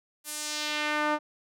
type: tone with band-pass filter sweep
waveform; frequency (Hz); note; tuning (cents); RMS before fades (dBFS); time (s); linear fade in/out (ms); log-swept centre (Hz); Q
sawtooth; 300.4; D4; +39; -30; 0.24-1.19; 50; 12000 to 920; 1.2
effects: none